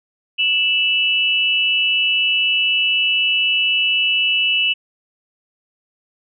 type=tone pair together; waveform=sine; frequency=2644 / 2940 Hz; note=E7 / F#7; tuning=+5 / -12 cents; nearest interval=major second; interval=183 cents; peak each=-17 dBFS; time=0.38-4.74 s; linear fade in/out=20 ms; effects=none